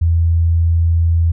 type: tone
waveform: sine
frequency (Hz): 83.4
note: E2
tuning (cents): +21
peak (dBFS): -10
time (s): 0.01-1.32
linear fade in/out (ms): 10
effects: none